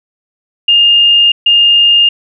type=tone bursts at uneven times; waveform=sine; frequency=2823 Hz; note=F7; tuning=18 cents sharp; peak=-4 dBFS; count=2; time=0.68-1.32 / 1.46-2.09 s; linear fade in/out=5 ms; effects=none